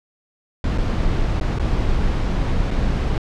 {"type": "noise with dropouts", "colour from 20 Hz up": "brown", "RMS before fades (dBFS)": -19, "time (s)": [0.64, 3.18], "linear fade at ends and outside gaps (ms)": 2, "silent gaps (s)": [[0.778, 0.782], [1.4, 1.41], [1.587, 1.596], [2.707, 2.711]], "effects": ["low-pass 5000 Hz 12 dB/octave"]}